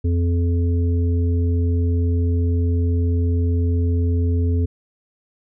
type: harmonic tone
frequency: 85.9 Hz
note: F2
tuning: 28 cents flat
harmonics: 1 / 3 / 5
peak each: -16 / -26 / -30 dBFS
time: 0.04-4.66 s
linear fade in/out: 10 ms
effects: none